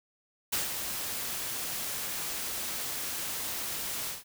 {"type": "noise with ADSR envelope", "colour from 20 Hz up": "white", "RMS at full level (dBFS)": -29, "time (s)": [0.52, 4.24], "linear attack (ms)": 12, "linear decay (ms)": 150, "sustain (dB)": -6, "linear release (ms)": 160, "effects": []}